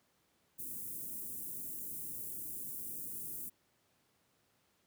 white band-stop noise, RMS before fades -43 dBFS, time 0.58-3.5 s, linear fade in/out 20 ms, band 360 to 9400 Hz, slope 24 dB/octave, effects pink hiss -74 dBFS RMS until 4.86 s + high-pass 100 Hz 12 dB/octave

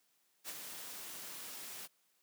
white noise with ADSR envelope, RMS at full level -42 dBFS, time 0.44-1.88 s, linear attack 48 ms, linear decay 37 ms, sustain -5 dB, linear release 31 ms, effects white hiss -75 dBFS RMS until 2.22 s + high-pass 150 Hz 12 dB/octave

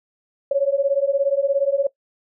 sine beating tone pair, 547 / 564 Hz, C#5 / C#5, -23 / +30 cents, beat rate 17 Hz, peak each -19 / -19 dBFS, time 0.51-1.87 s, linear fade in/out 5 ms, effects noise-tail reverb RT60 0.1 s tail -20 dB re dry

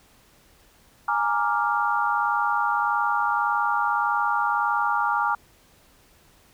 sine chord, Bb dominant seventh, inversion third, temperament equal, 830.6 / 932.3 / 1174.7 / 1396.9 Hz, Ab5 / Bb5 / D6 / F6, 0 / 0 / 0 / 0 cents, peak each -26 dBFS, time 1.08-5.35 s, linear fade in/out 5 ms, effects pink hiss -57 dBFS RMS until 6.53 s

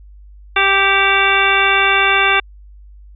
harmonic tone with a mistuned harmonic, 392 Hz, G4, in tune, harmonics 1 / 2 / 3 / 4 / 5 / 6 / 7 / 9, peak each -22 / -20 / -18 / -17 / -22 / -17 / -18 / -21 dBFS, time 0.56-2.4 s, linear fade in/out 5 ms, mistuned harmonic 6, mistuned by -37 cents, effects added 50 Hz sine -37 dBFS peak until 3.15 s

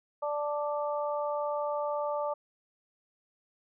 harmonic tone, 293.7 Hz, D4, in tune, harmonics 2 / 3 / 4, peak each -31 / -35 / -37 dBFS, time 0.22-2.34 s, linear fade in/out 10 ms, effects none

